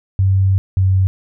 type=tone pair in turn; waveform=sine; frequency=96 / 94.73 Hz; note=G2 / F#2; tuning=-36 / +41 cents; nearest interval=unison; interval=23 cents; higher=first; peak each=-10 dBFS; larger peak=neither; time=0.19-0.58 / 0.77-1.07 s; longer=first; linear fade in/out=0 ms; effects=none